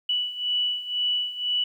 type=beating tone pair; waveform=sine; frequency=2955 / 2957 Hz; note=F#7 / F#7; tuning=-3 / -2 cents; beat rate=2 Hz; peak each=-29 / -25 dBFS; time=0.09-1.64 s; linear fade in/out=5 ms; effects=10-bit